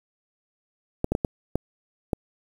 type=clicks; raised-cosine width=2 ms; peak=-9 dBFS; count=6; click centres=1.044 / 1.12 / 1.151 / 1.248 / 1.556 / 2.132 s; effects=7-bit